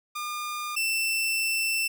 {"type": "tone pair in turn", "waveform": "sawtooth", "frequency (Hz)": [1209, 2674], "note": ["D6", "E7"], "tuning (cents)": [50, 24], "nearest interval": "octave + major second", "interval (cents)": 1374, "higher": "second", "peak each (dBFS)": [-27, -21], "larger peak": "second", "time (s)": [[0.15, 0.76], [0.76, 1.88]], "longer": "second", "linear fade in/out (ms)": 10, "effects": []}